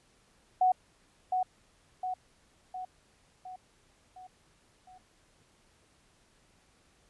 sine tone with echo, 740 Hz, F#5, in tune, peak -21 dBFS, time 0.61-0.72 s, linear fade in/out 5 ms, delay 710 ms, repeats 6, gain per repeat -5 dB, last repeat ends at 4.98 s, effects pink hiss -66 dBFS RMS until 7.09 s + resampled to 24000 Hz

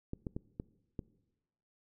clicks, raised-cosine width 3 ms, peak -25 dBFS, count 5, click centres 0.134 / 0.268 / 0.365 / 0.599 / 0.992 s, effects noise-tail reverb RT60 1.0 s tail -21 dB re dry

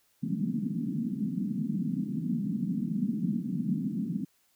white band-pass noise, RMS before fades -31 dBFS, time 0.22-4.25 s, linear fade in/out 10 ms, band 160 to 250 Hz, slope 48 dB/octave, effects white hiss -69 dBFS RMS until 4.55 s

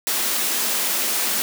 white high-pass noise, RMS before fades -22 dBFS, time 0.07-1.42 s, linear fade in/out 0 ms, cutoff 190 Hz, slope 48 dB/octave, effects none

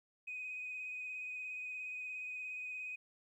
sine tone with vibrato, 2503 Hz, D#7, 10 cents sharp, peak -40 dBFS, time 0.27-2.96 s, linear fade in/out 10 ms, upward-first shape sine, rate 17 Hz, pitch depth 19 cents each way, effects tanh soft clip ceiling -36 dBFS + 13-bit

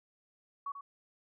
sine tone with echo, 1122 Hz, C#6, 21 cents sharp, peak -35 dBFS, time 0.66-0.72 s, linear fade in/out 5 ms, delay 90 ms, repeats 1, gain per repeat -8 dB, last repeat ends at 0.81 s, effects none

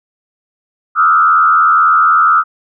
sine tone with frequency modulation, 1303 Hz, E6, 20 cents flat, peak -6 dBFS, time 0.95-2.44 s, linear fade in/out 50 ms, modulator 81.9 Hz, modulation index 1.2, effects none

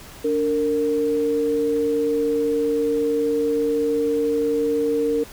sine tone pair together, 289.8 / 460 Hz, D4 / A#4, -23 / -23 cents, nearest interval minor sixth, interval 800 cents, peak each -24 / -19 dBFS, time 0.24-5.24 s, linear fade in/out 10 ms, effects pink hiss -42 dBFS RMS until 5.32 s

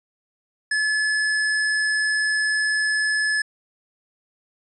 square tone, 1718 Hz, A6, 42 cents flat, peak -20 dBFS, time 0.71-3.42 s, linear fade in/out 5 ms, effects resampled to 22050 Hz

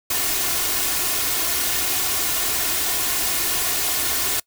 white noise with comb filter, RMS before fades -22 dBFS, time 0.1-4.4 s, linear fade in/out 5 ms, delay 2.8 ms, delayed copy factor +0.55, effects noise-tail reverb RT60 0.1 s tail -24 dB re dry

